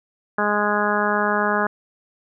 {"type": "harmonic tone", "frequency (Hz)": 207.7, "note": "G#3", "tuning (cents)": 0, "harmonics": [1, 2, 3, 4, 5, 6, 7, 8], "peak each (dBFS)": [-26, -26, -26, -26, -26, -26, -26, -26], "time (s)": [0.38, 1.67], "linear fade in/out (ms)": 5, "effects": []}